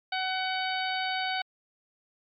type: harmonic tone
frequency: 751 Hz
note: F#5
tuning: 26 cents sharp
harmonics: 1 / 2 / 3 / 4 / 5 / 6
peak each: -31 / -34 / -36 / -37 / -38 / -39 dBFS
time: 0.12-1.42 s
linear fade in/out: 5 ms
effects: MP3 48 kbps